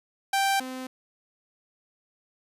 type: tone pair in turn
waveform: sawtooth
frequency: 784 / 257.9 Hz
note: G5 / C4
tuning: 0 / -25 cents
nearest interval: octave + perfect fifth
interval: 1925 cents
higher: first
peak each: -18 / -30 dBFS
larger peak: first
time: 0.33-0.6 / 0.6-0.87 s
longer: neither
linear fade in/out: 5 ms
effects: resampled to 32000 Hz